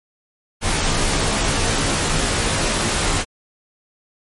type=noise with comb filter; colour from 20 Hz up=pink; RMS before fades=-19 dBFS; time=0.61-3.25 s; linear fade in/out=50 ms; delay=16 ms; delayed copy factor=-0.85; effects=MP3 48 kbps